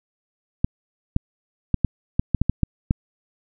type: clicks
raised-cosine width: 5 ms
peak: -5 dBFS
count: 10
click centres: 0.645 / 1.164 / 1.743 / 1.847 / 2.195 / 2.347 / 2.416 / 2.496 / 2.633 / 2.909 s
effects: none